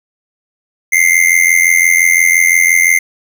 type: tone with amplitude modulation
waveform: square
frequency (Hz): 2095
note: C7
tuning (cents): +2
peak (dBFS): -4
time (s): 0.92-2.99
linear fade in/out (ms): 10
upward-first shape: sine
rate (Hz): 85.8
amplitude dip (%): 85
effects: none